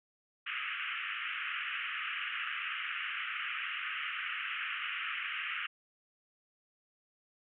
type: band-pass noise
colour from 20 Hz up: white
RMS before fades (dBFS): -38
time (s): 0.46-5.67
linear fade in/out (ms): 10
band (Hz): 1200 to 3000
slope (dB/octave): 96
effects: none